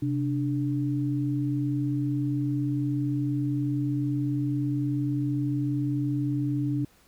sine tone pair together, 130.81 / 293.3 Hz, C3 / D4, 0 / -2 cents, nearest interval octave + major second, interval 1398 cents, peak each -27 dBFS, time 0.02-6.85 s, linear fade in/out 5 ms, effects pink hiss -60 dBFS RMS until 7.07 s

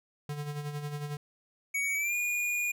square tone with tremolo, 146.83 Hz, D3, in tune, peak -33 dBFS, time 0.29-1.17 s, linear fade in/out 2 ms, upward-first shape sine, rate 11 Hz, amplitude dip 55%
square tone with pitch glide, 2249 to 2438 Hz, C#7 to D#7, +24 to -36 cents, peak -29 dBFS, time 1.74-2.72 s, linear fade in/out 10 ms, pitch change +140 cents, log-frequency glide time 1.94-2.15 s
effects none

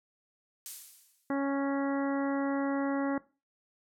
violet noise with exponential decay, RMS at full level -33 dBFS, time 0.66-1.35 s, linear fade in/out 0 ms, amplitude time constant 150 ms
harmonic tone, 277.2 Hz, C#4, in tune, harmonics 1 / 2 / 3 / 4 / 5 / 6 / 7, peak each -29 / -35 / -39 / -41 / -43 / -45 / -46 dBFS, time 1.3-3.18 s, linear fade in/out 2 ms
effects noise-tail reverb RT60 0.3 s tail -18 dB re dry + low-pass 11000 Hz 12 dB/octave

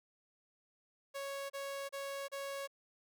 sawtooth tone bursts, 554 Hz, C#5, 1 cent flat, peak -36 dBFS, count 4, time 1.14-2.676 s, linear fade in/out 20 ms, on 360 ms, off 32 ms, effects none

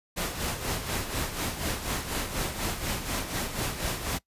pink noise with tremolo, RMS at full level -29 dBFS, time 0.16-4.19 s, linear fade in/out 20 ms, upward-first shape sine, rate 4.1 Hz, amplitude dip 60%, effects noise-tail reverb RT60 0.1 s tail -21 dB re dry + resampled to 32000 Hz

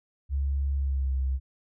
sine tone with pitch glide, 69.3 to 66.06 Hz, C#2 to C2, 0 to +17 cents, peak -24 dBFS, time 0.29-1.4 s, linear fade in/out 50 ms, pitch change -83 cents, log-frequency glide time 0.75-1.14 s, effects none

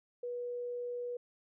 sine tone, 486.3 Hz, B4, 27 cents flat, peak -36 dBFS, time 0.23-1.17 s, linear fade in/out 5 ms, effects none

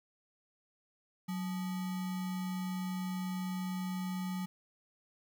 sine tone with sample-and-hold, 184.4 Hz, F#3, 6 cents flat, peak -34 dBFS, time 1.28-4.46 s, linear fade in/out 10 ms, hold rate 1050 Hz, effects none

